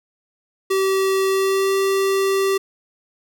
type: tone with pitch glide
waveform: square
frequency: 384.8 to 389 Hz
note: G4 to G4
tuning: -32 to -13 cents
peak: -17 dBFS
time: 0.7-2.58 s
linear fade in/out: 10 ms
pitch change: +19 cents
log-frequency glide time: 1.27-1.74 s
effects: none